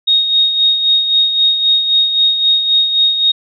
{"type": "tone with tremolo", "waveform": "sine", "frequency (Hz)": 3733, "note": "A#7", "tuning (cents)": 2, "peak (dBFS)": -7, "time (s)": [0.07, 3.32], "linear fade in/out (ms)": 10, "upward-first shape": "sine", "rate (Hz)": 3.8, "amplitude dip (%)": 55, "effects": []}